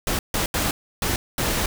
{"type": "noise bursts at uneven times", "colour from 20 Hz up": "pink", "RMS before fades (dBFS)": -23, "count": 5, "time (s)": [[0.07, 0.19], [0.34, 0.46], [0.54, 0.71], [1.02, 1.16], [1.38, 1.66]], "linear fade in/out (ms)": 2, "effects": []}